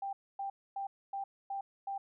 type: tone bursts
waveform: sine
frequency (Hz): 789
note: G5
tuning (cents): +11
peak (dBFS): -35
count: 6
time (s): 0.02-1.98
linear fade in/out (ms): 5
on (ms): 110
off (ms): 260
effects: none